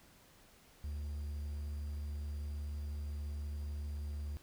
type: tone with quantisation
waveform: triangle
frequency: 73.42 Hz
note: D2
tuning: in tune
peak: -36 dBFS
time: 0.84-4.37 s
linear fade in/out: 0 ms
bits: 11
effects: pink hiss -63 dBFS RMS until 4.42 s